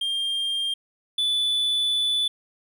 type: tone pair in turn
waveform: triangle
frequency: 3200 / 3478 Hz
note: G7 / A7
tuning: +35 / -21 cents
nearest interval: minor second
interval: 144 cents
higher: second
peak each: -22 / -19 dBFS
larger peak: second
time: 0.01-0.74 / 1.18-2.28 s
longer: second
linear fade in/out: 5 ms
effects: none